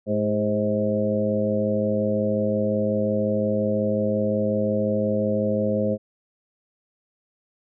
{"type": "harmonic tone with a mistuned harmonic", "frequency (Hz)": 105.6, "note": "G#2", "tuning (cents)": 29, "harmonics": [1, 2, 3, 4, 5, 6], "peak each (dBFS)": [-30, -24, -33, -30, -24, -30], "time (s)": [0.06, 5.98], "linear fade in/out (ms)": 50, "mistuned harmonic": 4, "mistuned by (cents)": -52, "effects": []}